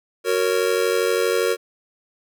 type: chord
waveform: square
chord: F# major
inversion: none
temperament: just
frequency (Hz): 370 / 462.5 / 555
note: F#4 / A#4 / C#5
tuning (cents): 0 / -14 / +2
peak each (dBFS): -24 / -21 / -26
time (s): 0.24-1.57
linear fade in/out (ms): 50
effects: none